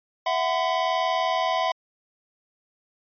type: chord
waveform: square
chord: E suspended second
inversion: none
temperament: equal with one note detuned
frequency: 659.3 / 740 / 1013.2 Hz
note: E5 / F#5 / B5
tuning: 0 / 0 / +44 cents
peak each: -27 dBFS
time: 0.26-1.72 s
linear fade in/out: 5 ms
effects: resampled to 11025 Hz